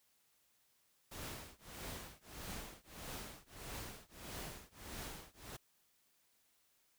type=noise with tremolo; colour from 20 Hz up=pink; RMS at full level=-45 dBFS; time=1.11-5.57 s; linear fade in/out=10 ms; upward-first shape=triangle; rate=1.6 Hz; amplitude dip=100%; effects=white hiss -75 dBFS RMS until 6.98 s